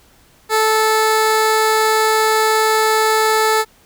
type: tone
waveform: 15% pulse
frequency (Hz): 437.2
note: A4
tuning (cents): -11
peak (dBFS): -6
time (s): 0.49-3.65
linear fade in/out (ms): 50
effects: pink hiss -51 dBFS RMS until 3.85 s